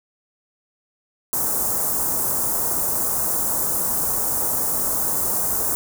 white band-stop noise, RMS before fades -22 dBFS, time 1.33-5.75 s, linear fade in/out 0 ms, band 1200 to 7300 Hz, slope 24 dB/octave, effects none

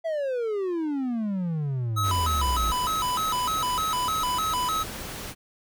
triangle exponential sweep, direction down, 671 to 51.91 Hz, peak -23 dBFS, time 0.04-2.73 s, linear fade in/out 20 ms
square tone with vibrato, 1130 Hz, C#6, 33 cents sharp, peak -25 dBFS, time 1.96-4.84 s, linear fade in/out 20 ms, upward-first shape square, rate 3.3 Hz, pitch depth 220 cents each way
pink noise, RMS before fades -36 dBFS, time 2.02-5.35 s, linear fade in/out 50 ms
effects none

